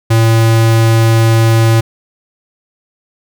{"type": "tone", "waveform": "square", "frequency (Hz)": 113.3, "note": "A#2", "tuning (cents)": -49, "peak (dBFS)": -7, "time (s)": [0.1, 1.81], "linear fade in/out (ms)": 10, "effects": []}